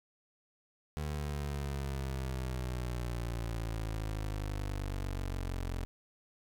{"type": "exponential sweep", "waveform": "25% pulse", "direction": "down", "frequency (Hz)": [75.6, 43.65], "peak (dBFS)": -31, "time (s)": [0.97, 5.85], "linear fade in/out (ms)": 0, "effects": []}